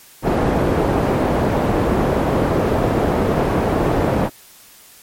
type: low-pass noise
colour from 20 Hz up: white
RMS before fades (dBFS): -17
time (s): 0.22-4.3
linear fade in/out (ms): 50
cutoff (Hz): 560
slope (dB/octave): 12
effects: white hiss -45 dBFS RMS until 5.02 s + MP3 64 kbps